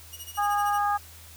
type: tone with tremolo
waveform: 10% pulse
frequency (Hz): 2887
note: F#7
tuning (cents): -43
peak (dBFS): -28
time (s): 0.12-0.8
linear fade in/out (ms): 20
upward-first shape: sine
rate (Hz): 13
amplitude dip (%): 90
type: harmonic tone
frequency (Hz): 410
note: G#4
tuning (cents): -22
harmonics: 2 / 3 / 4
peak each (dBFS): -24 / -27 / -34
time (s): 0.37-0.98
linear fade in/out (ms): 20
effects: added 81 Hz sine -49 dBFS peak until 1.36 s + white hiss -49 dBFS RMS until 1.36 s